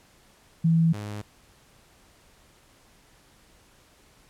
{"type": "tone pair in turn", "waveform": ["sine", "sawtooth"], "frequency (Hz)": [164.4, 104.32], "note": ["E3", "G#2"], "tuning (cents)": [-4, 8], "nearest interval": "minor sixth", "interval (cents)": 788, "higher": "first", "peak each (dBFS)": [-17, -29], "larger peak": "first", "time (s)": [[0.64, 0.93], [0.93, 1.22]], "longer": "neither", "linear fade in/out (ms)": 10, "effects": ["pink hiss -58 dBFS RMS until 4.29 s", "low-pass 12000 Hz 12 dB/octave"]}